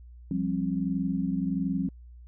sine chord, F suspended second, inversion none, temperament equal with one note detuned, 174.61 / 196 / 267.4 Hz, F3 / G3 / C4, 0 / 0 / +38 cents, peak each -30 dBFS, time 0.31-1.89 s, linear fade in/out 2 ms, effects added 60 Hz sine -45 dBFS peak until 2.27 s

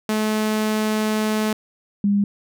sawtooth / sine tone pair in turn, 215.5 / 202.1 Hz, A3 / G#3, -36 / -47 cents, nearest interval minor second, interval 111 cents, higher first, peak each -15 dBFS, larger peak neither, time 0.09-1.53 / 2.04-2.24 s, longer first, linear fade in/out 2 ms, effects none

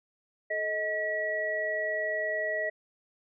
sine tone cluster, 433 / 629 / 1930 Hz, A4 / D#5 / B6, -28 / +19 / -40 cents, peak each -39 / -31 / -31 dBFS, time 0.5-2.7 s, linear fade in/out 10 ms, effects none

